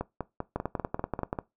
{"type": "two click trains", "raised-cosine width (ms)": 1, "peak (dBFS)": [-15, -17], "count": [9, 8], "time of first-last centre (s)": [[0.56, 1.329], [0.01, 1.388]], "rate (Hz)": [10.4, 5.08], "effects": ["noise-tail reverb RT60 0.2 s tail -19 dB re dry"]}